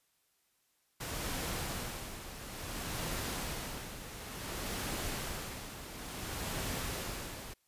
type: noise with tremolo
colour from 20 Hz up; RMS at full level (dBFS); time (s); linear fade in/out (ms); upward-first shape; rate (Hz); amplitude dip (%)
pink; -37; 1-7.54; 10; sine; 0.57; 65
effects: white hiss -75 dBFS RMS until 7.67 s + resampled to 32000 Hz